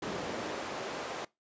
brown noise with high-pass filter sweep, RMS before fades -38 dBFS, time 0.02-1.25 s, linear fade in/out 5 ms, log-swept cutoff 300 to 580 Hz, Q 0.84, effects noise-tail reverb RT60 0.2 s tail -22 dB re dry + resampled to 16000 Hz

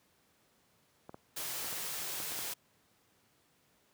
clicks, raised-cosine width 1 ms, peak -32 dBFS, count 7, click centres 1.094 / 1.144 / 1.645 / 1.727 / 2.202 / 2.32 / 2.39 s
white band-stop noise, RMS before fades -39 dBFS, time 1.36-2.54 s, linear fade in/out 10 ms, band 200 to 280 Hz, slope 96 dB/octave
effects pink hiss -70 dBFS RMS until 3.93 s + high-pass 100 Hz 12 dB/octave

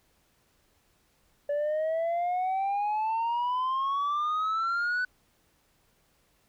sine exponential sweep, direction up, 574 to 1503 Hz, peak -23 dBFS, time 1.49-5.05 s, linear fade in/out 5 ms, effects tanh soft clip ceiling -25 dBFS + pink hiss -68 dBFS RMS until 6.48 s

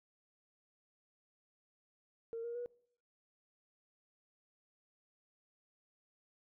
sine tone with pitch steps, 458.7 / 471.1 / 483.7 Hz, A#4 / A#4 / B4, -28 / +18 / -36 cents, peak -38 dBFS, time 2.33-2.66 s, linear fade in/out 0 ms, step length 110 ms, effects noise-tail reverb RT60 0.6 s tail -23 dB re dry + tanh soft clip ceiling -34 dBFS

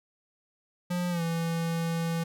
square tone with pitch glide, 177.2 to 166.29 Hz, F3 to E3, +25 to +15 cents, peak -28 dBFS, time 0.9-2.24 s, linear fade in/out 10 ms, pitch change -110 cents, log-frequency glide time 1.1-1.22 s, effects none

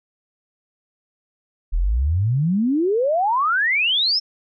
sine exponential sweep, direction up, 36.71 to 5460 Hz, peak -16 dBFS, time 1.72-4.2 s, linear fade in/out 20 ms, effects none

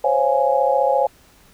sine chord, Db major seventh, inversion third, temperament just, 519.7 / 554.4 / 693 / 831.5 Hz, C5 / Db5 / F5 / Ab5, -12 / 0 / -14 / +2 cents, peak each -20 / -19 / -23 / -19 dBFS, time 0.04-1.07 s, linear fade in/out 5 ms, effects pink hiss -52 dBFS RMS until 1.53 s

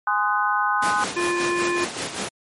sine chord, Ab dominant seventh, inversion none, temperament just, 830.6 / 1038.3 / 1245.9 / 1495.1 Hz, Ab5 / C6 / Eb6 / Gb6, 0 / -14 / +2 / +18 cents, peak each -24 dBFS, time 0.07-1.04 s, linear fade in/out 2 ms
pink noise with tremolo, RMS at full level -25 dBFS, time 0.82-2.29 s, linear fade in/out 5 ms, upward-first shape sine, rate 5.2 Hz, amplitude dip 60%
harmonic tone, 349.2 Hz, F4, in tune, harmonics 1 / 3 / 5 / 7, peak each -22 / -27 / -29 / -30 dBFS, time 1.16-1.85 s, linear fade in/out 10 ms
effects high-pass 200 Hz 12 dB/octave + MP3 48 kbps

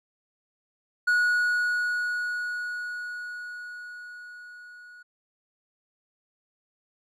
triangle tone with level ramp, 1458 Hz, F#6, 26 cents flat, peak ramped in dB -17 to -44 dBFS, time 1.07-5.03 s, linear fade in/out 10 ms, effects resampled to 32000 Hz

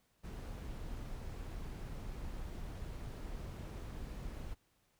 brown noise, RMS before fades -44 dBFS, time 0.23-4.55 s, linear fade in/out 20 ms, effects pink hiss -75 dBFS RMS until 4.99 s

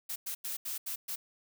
blue noise bursts at uneven times, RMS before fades -37 dBFS, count 6, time 0.09-0.16 / 0.26-0.35 / 0.44-0.57 / 0.65-0.78 / 0.86-0.96 / 1.08-1.16 s, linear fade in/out 10 ms, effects none

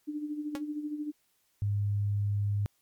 sine tone with tremolo, 298.5 Hz, D4, 28 cents sharp, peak -30 dBFS, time 0.07-1.12 s, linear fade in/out 20 ms, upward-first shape sine, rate 13 Hz, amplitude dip 60%
sawtooth tone with exponential decay, 278 Hz, C#4, 5 cents sharp, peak -27 dBFS, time 0.55-0.63 s, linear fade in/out 0 ms, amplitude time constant 16 ms
sine tone, 102.1 Hz, G#2, 29 cents flat, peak -26 dBFS, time 1.62-2.66 s, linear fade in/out 0 ms
effects white hiss -72 dBFS RMS until 2.81 s + MP3 96 kbps

